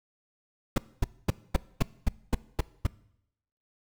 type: noise bursts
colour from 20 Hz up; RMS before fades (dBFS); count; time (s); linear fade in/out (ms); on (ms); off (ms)
brown; -21; 9; 0.76-2.869; 5; 21; 240
effects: noise-tail reverb RT60 0.8 s tail -21 dB re dry